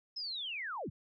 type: linear sweep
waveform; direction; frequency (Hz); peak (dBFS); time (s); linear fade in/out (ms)
sine; down; 5250 to 61.74; -37; 0.16-0.9; 10
effects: none